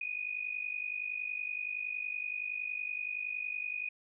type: tone with amplitude modulation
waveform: sine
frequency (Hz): 2478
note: D#7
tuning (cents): -8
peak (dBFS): -31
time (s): 0.01-3.89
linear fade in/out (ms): 5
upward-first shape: sine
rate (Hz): 50.7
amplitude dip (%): 80
effects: none